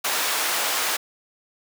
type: high-pass noise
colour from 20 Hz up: pink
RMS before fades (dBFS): -24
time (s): 0.04-0.97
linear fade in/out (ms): 10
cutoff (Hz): 780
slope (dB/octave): 12
effects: none